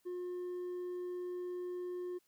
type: tone with hard clipping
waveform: sine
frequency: 358.3 Hz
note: F4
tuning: 44 cents sharp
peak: -39 dBFS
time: 0.05-2.19 s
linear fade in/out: 20 ms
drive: 2 dB
effects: white hiss -75 dBFS RMS until 2.27 s

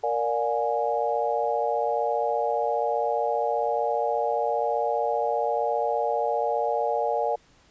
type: chord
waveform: sine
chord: Bb dominant seventh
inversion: none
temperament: equal with one note detuned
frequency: 466.2 / 587.3 / 715.6 / 830.6 Hz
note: Bb4 / D5 / F5 / Ab5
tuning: 0 / 0 / +42 / 0 cents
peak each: -28 dBFS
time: 0.03-7.36 s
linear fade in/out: 10 ms
effects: pink hiss -59 dBFS RMS until 7.7 s + resampled to 16000 Hz

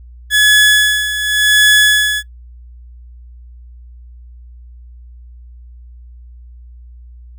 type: tone with tremolo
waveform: 30% pulse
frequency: 1700 Hz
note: G#6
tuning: 40 cents sharp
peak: -3 dBFS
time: 0.3-2.23 s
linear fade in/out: 50 ms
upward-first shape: sine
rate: 0.89 Hz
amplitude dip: 70%
effects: noise-tail reverb RT60 0.1 s tail -22 dB re dry + added 60 Hz sine -34 dBFS peak until 7.38 s

